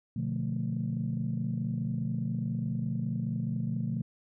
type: chord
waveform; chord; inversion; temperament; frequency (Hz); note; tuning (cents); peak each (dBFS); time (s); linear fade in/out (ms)
sine; B half-diminished seventh; none; just; 123.47 / 148.16 / 177.8 / 222.2; B2 / D3 / F3 / A3; 0 / +16 / +31 / +17; -33 / -35 / -35 / -34; 0.16-4.02; 5
effects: tanh soft clip ceiling -21 dBFS